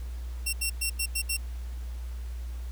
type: tone bursts at uneven times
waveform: 10% pulse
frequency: 2726 Hz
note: F7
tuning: 43 cents flat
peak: -18 dBFS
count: 6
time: 0.46-0.53 / 0.61-0.7 / 0.81-0.9 / 0.99-1.06 / 1.15-1.22 / 1.29-1.37 s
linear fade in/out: 10 ms
effects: added 60 Hz sine -33 dBFS peak until 2.71 s + pink hiss -54 dBFS RMS until 2.71 s